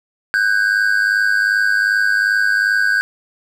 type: tone pair together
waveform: triangle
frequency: 1507.4 / 1610 Hz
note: F#6 / G6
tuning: +32 / +46 cents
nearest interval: minor second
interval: 114 cents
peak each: -14 dBFS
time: 0.34-3.01 s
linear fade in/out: 0 ms
effects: none